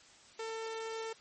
sawtooth tone, 447.9 Hz, A4, 31 cents sharp, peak -34 dBFS, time 0.39-1.13 s, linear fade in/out 5 ms, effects white hiss -59 dBFS RMS until 1.2 s + MP3 32 kbps

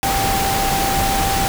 sine tone in noise, 784 Hz, G5, in tune, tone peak -19 dBFS, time 0.03-1.48 s, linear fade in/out 0 ms, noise pink, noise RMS -20 dBFS, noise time 0.03-1.48 s, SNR -2 dB, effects none

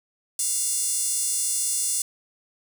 5% pulse tone with high-pass filter, 702 Hz, F5, 9 cents sharp, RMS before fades -25 dBFS, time 0.39-2.02 s, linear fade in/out 2 ms, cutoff 9300 Hz, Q 1.4, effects none

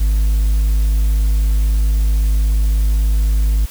triangle tone with hard clipping, 51.91 Hz, G#1, in tune, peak -12 dBFS, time 0-3.66 s, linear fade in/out 10 ms, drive 5 dB, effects white hiss -37 dBFS RMS until 3.7 s

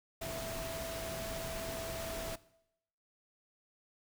sine tone in noise, 659 Hz, E5, 1 cent flat, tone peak -40 dBFS, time 0.21-2.36 s, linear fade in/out 10 ms, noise pink, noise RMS -42 dBFS, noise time 0.21-2.36 s, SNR -1 dB, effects noise-tail reverb RT60 0.8 s tail -20 dB re dry

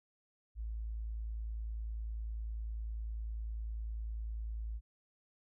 sine tone, 55 Hz, A1, in tune, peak -37 dBFS, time 0.55-4.81 s, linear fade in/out 50 ms, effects none

